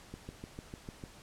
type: click train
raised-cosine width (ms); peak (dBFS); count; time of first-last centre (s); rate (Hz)
3; -29; 7; 0.14-1.038; 6.68
effects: pink hiss -55 dBFS RMS until 1.22 s + low-pass 10000 Hz 12 dB/octave